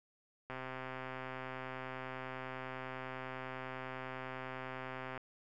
click train, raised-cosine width 0.5 ms, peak -28 dBFS, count 609, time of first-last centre 0.5-5.177 s, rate 130 Hz, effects none

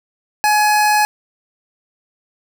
square tone pair together, 843 / 1686 Hz, G#5 / G#6, +26 / +26 cents, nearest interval octave, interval 1200 cents, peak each -13 / -19 dBFS, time 0.44-1.05 s, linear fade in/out 0 ms, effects none

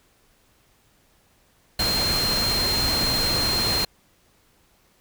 sine tone in noise, 4186 Hz, C8, in tune, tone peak -22 dBFS, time 1.79-3.85 s, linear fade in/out 5 ms, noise pink, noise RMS -26 dBFS, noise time 1.79-3.85 s, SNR +1 dB, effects pink hiss -61 dBFS RMS until 5 s

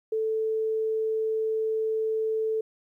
sine tone, 440 Hz, A4, in tune, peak -24 dBFS, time 0.12-2.61 s, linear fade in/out 5 ms, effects 11-bit

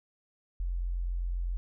sine tone, 43.86 Hz, F1, 8 cents sharp, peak -29 dBFS, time 0.6-1.57 s, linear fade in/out 0 ms, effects none

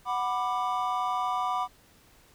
triangle chord, B minor, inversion second, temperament just, 740.8 / 987.8 / 1185.3 Hz, F#5 / B5 / D6, +2 / 0 / +16 cents, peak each -29 dBFS, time 0.05-1.68 s, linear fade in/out 50 ms, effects pink hiss -59 dBFS RMS until 2.34 s

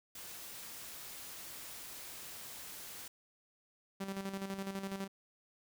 white noise, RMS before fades -48 dBFS, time 0.15-3.08 s, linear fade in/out 5 ms
sawtooth tone with tremolo, 194.7 Hz, G3, 12 cents flat, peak -33 dBFS, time 4-5.08 s, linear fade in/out 10 ms, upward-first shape square, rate 12 Hz, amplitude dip 55%
effects none

